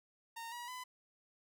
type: tone with pitch steps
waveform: sawtooth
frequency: 920 / 961.8 / 1005.6 Hz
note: A#5 / B5 / B5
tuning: -23 / -46 / +31 cents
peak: -40 dBFS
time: 0.36-0.84 s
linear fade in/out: 10 ms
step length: 160 ms
effects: none